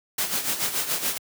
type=noise with tremolo; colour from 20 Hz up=white; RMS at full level=-24 dBFS; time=0.18-1.18 s; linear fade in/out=5 ms; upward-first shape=sine; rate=7 Hz; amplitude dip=65%; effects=high-pass 100 Hz 12 dB/octave